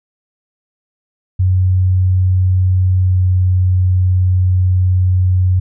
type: tone with pitch glide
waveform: sine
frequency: 92.5 to 91.86 Hz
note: F#2 to F#2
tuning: 0 to -12 cents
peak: -9 dBFS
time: 1.39-5.6 s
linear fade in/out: 10 ms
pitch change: -12 cents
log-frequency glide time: 3-3.22 s
effects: none